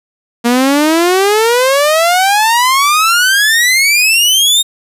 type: exponential sweep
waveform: sawtooth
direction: up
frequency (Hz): 233.2 to 3729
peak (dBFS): -4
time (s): 0.44-4.63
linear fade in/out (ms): 20
effects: resampled to 32000 Hz + 7-bit